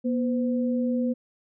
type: tone pair together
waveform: sine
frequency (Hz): 241.2 / 511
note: B3 / C5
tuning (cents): -41 / -41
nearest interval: octave + minor second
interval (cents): 1300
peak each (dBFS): -23 / -30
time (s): 0.04-1.14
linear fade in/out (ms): 20
effects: none